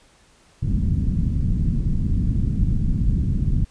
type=low-pass noise; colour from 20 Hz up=pink; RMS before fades=-20 dBFS; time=0.62-3.65 s; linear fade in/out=10 ms; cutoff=210 Hz; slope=24 dB/octave; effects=pink hiss -55 dBFS RMS until 3.7 s + resampled to 22050 Hz